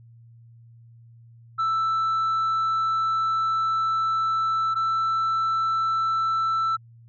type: tone pair in turn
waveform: sine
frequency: 1323 / 1327.7 Hz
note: E6 / E6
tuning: +6 / +12 cents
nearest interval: unison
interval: 6 cents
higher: second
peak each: -18 dBFS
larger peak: neither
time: 1.58-4.75 / 4.75-6.77 s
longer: first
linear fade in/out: 20 ms
effects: tanh soft clip ceiling -20 dBFS + added 116 Hz sine -47 dBFS peak until 7.08 s